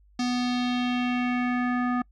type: tone with low-pass filter sweep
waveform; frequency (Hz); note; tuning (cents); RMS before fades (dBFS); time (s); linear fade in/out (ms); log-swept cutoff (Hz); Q
square; 246.9; B3; 0; -26; 0.19-2.02; 5; 5300 to 1400; 2.6
effects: noise-tail reverb RT60 0.1 s tail -26 dB re dry + added 50 Hz sine -55 dBFS peak until 2.11 s